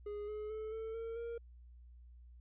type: tone with pitch steps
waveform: triangle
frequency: 414.4 / 424.3 / 434.5 / 444.9 / 455.6 / 466.5 Hz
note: G#4 / G#4 / A4 / A4 / A#4 / A#4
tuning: -4 / +37 / -22 / +19 / -40 / +1 cents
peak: -38 dBFS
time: 0.06-1.38 s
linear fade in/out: 5 ms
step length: 220 ms
effects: added 60 Hz sine -54 dBFS peak until 2.4 s + resampled to 8000 Hz